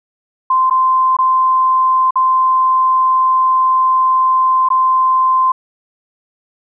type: tone with dropouts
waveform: sine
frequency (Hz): 1039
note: C6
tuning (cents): -12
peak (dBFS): -9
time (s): 0.5-5.52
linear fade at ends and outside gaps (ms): 5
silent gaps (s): 0.699-0.708 / 1.168-1.187 / 2.108-2.156 / 4.688-4.702
effects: none